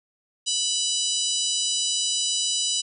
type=harmonic tone with a mistuned harmonic; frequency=987.8 Hz; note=B5; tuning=in tune; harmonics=3 / 4 / 5 / 6 / 7 / 8 / 9; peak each=-28 / -29 / -30 / -31 / -31 / -32 / -33 dBFS; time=0.46-2.82 s; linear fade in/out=20 ms; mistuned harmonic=7; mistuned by=+32 cents; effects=none